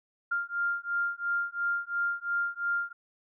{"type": "beating tone pair", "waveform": "sine", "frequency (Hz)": [1396.9, 1399.8], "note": ["F6", "F6"], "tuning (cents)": [0, 4], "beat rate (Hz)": 2.9, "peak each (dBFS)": -31, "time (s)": [0.31, 2.93], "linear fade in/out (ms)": 10, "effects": []}